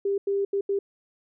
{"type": "tone bursts at uneven times", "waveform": "sine", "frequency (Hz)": 397.6, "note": "G4", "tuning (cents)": 25, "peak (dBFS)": -22, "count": 4, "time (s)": [[0.05, 0.18], [0.27, 0.45], [0.53, 0.61], [0.69, 0.79]], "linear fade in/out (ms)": 5, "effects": []}